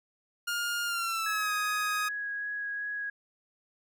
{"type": "tone with pitch glide", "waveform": "sawtooth", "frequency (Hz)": [1414, 1252.5], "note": ["F6", "D#6"], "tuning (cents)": [21, 11], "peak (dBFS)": -26, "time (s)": [0.47, 2.09], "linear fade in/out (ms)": 10, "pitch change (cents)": -210, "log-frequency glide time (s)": [0.85, 1.52]}
{"type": "tone with vibrato", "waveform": "sine", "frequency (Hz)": 1661.2, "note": "G#6", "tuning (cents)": 0, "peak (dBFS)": -32, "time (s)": [1.26, 3.1], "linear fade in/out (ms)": 5, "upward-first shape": "sine", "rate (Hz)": 2.6, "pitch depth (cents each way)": 9}
{"effects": []}